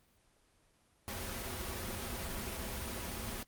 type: noise with comb filter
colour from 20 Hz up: pink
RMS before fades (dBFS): -40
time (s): 1.08-3.43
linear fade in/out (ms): 0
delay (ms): 6.7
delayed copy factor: -0.65
effects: pink hiss -70 dBFS RMS until 3.47 s + Opus 24 kbps